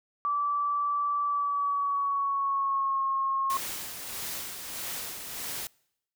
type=tone with pitch glide; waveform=sine; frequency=1159 to 1081.4 Hz; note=D6 to C#6; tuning=-23 to -43 cents; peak=-25 dBFS; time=0.25-3.57 s; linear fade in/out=0 ms; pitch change=-120 cents; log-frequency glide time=1.24-3.04 s
type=noise with tremolo; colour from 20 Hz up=white; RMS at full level=-35 dBFS; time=3.5-5.67 s; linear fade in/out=0 ms; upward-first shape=sine; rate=1.6 Hz; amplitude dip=45%
effects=noise-tail reverb RT60 0.8 s tail -26 dB re dry